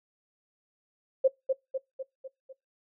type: tone with echo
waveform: sine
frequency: 530 Hz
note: C5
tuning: 22 cents sharp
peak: -17 dBFS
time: 1.24-1.28 s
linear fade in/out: 10 ms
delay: 250 ms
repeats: 5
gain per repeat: -5 dB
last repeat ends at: 2.53 s
effects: noise-tail reverb RT60 0.2 s tail -23 dB re dry